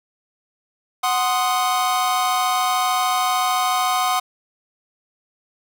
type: chord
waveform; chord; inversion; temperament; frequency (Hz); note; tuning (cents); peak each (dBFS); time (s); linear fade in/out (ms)
45% pulse; C diminished; second; equal; 740 / 1046.5 / 1244.5; Gb5 / C6 / Eb6; 0 / 0 / 0; -21 / -23 / -23; 1.03-4.2; 10
effects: none